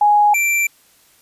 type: tone pair in turn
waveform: sine / square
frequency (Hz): 830.6 / 2349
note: G#5 / D7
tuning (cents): 0 / 0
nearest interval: octave + tritone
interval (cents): 1800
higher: second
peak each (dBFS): -9 / -15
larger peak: first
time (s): 0.01-0.34 / 0.34-0.67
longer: neither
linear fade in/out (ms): 5
effects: white hiss -53 dBFS RMS until 1.21 s + resampled to 32000 Hz